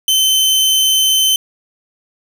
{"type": "tone", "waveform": "sawtooth", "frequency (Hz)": 3073, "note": "G7", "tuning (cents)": -35, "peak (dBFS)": -7, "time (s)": [0.08, 1.36], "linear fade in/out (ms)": 2, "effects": []}